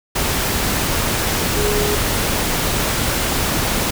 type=tone in noise; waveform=sine; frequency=415.9 Hz; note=G#4; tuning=2 cents sharp; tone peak=-19 dBFS; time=1.56-1.96 s; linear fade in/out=10 ms; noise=pink; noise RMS=-19 dBFS; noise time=0.15-3.91 s; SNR=-3 dB; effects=none